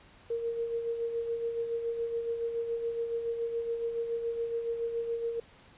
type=tone with tremolo; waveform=sine; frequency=464.3 Hz; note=A#4; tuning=7 cents flat; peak=-28 dBFS; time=0.3-5.4 s; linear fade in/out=5 ms; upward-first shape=sine; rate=7.1 Hz; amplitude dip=50%; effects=pink hiss -57 dBFS RMS until 5.77 s + resampled to 8000 Hz